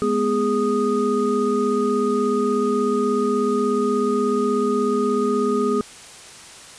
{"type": "tone cluster", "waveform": "sine", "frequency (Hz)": [210.6, 247.1, 413.2, 1240], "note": ["G#3", "B3", "G#4", "D#6"], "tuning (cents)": [24, 1, -9, -6], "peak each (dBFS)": [-25, -23, -20, -26], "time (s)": [0.02, 5.81], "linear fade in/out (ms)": 0, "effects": ["white hiss -41 dBFS RMS until 6.78 s", "resampled to 22050 Hz"]}